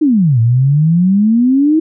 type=exponential two-way sweep; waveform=sine; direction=down then up; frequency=324.4 to 111.8 to 324.4 Hz; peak=-7 dBFS; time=0.01-1.8 s; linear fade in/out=10 ms; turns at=0.4 s; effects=none